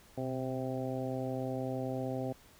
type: harmonic tone with a mistuned harmonic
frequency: 130.6 Hz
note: C3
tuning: 3 cents flat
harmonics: 1 / 2 / 3 / 4 / 5 / 6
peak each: -39 / -38 / -42 / -40 / -42 / -45 dBFS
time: 0.17-2.33 s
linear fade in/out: 10 ms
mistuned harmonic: 1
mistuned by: -55 cents
effects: pink hiss -60 dBFS RMS until 2.59 s